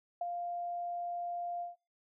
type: tone with ADSR envelope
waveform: sine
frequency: 698.5 Hz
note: F5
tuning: in tune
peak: -31 dBFS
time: 0.21-1.76 s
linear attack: 4 ms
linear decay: 24 ms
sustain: -4 dB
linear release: 150 ms
effects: noise-tail reverb RT60 0.3 s tail -25 dB re dry